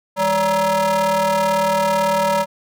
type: ring-modulated tone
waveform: square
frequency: 185 Hz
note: F#3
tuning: in tune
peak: -13 dBFS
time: 0.16-2.46 s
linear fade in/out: 50 ms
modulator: 759 Hz
effects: none